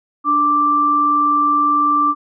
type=tone pair together; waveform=sine; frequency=293.2 / 1174.7 Hz; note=D4 / D6; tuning=-3 / 0 cents; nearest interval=2 octaves; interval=2403 cents; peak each=-22 / -12 dBFS; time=0.24-2.15 s; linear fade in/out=50 ms; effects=none